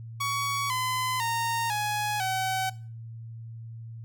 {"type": "tone with pitch steps", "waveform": "sawtooth", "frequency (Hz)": [1124, 1018.9, 923.6, 837.2, 758.9], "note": ["C#6", "C6", "A#5", "G#5", "F#5"], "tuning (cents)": [24, -46, -16, 14, 44], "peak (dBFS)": -23, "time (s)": [0.2, 2.7], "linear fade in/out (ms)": 10, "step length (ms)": 500, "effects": ["noise-tail reverb RT60 0.4 s tail -19 dB re dry", "added 114 Hz sine -38 dBFS peak until 4.04 s"]}